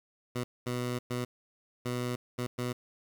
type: tone bursts at uneven times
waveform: 15% pulse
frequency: 123.2 Hz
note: B2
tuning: 4 cents flat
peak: -25 dBFS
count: 6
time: 0.35-0.44 / 0.66-0.99 / 1.1-1.25 / 1.85-2.16 / 2.38-2.47 / 2.58-2.73 s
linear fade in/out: 10 ms
effects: 10-bit